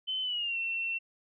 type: tone with pitch glide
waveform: sine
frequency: 3054 to 2705 Hz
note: G7 to E7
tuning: -46 to +44 cents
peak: -30 dBFS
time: 0.07-0.99 s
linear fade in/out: 20 ms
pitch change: -210 cents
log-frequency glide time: 0.22-0.57 s
effects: none